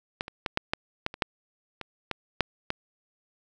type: clicks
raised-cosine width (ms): 0.3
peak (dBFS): -13 / -22 / -12 / -8 / -9 / -11 / -23 / -7 / -20 / -13 / -6 / -12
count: 12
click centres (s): 0.209 / 0.281 / 0.462 / 0.574 / 0.735 / 1.064 / 1.141 / 1.222 / 1.813 / 2.113 / 2.407 / 2.704
effects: none